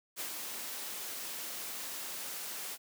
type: noise with ADSR envelope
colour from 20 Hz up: white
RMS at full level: -38 dBFS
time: 0.16-2.78 s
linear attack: 40 ms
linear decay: 92 ms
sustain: -3 dB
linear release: 48 ms
effects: high-pass 200 Hz 12 dB/octave